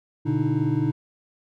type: tone cluster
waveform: triangle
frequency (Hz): 121.1 / 145.8 / 299.8 / 318.6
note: B2 / D3 / D4 / D#4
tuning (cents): -34 / -12 / +36 / +41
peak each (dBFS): -24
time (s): 0.25-0.92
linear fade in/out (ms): 20
effects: none